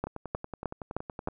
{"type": "two click trains", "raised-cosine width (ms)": 1, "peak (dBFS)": [-16, -23], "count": [5, 14], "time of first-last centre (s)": [[0.04, 1.275], [0.07, 1.285]], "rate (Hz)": [3.24, 10.7], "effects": []}